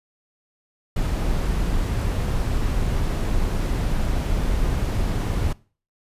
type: noise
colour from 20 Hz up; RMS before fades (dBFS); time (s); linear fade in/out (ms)
brown; -22; 0.96-5.53; 5
effects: noise-tail reverb RT60 0.4 s tail -22 dB re dry + resampled to 32000 Hz